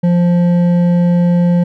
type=tone with hard clipping; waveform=triangle; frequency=174.7 Hz; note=F3; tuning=1 cent sharp; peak=-10 dBFS; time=0.03-1.64 s; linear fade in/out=10 ms; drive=11 dB; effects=none